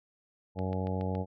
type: harmonic tone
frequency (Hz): 93.5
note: F#2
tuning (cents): +19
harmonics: 1 / 2 / 3 / 4 / 5 / 6 / 7 / 8 / 9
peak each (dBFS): -33 / -35 / -41 / -44 / -39 / -42 / -44 / -47 / -42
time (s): 0.55-1.26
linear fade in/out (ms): 50
type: click train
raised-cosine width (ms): 0.3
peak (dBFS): -31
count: 5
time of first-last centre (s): 0.59-1.152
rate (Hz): 7.12
effects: none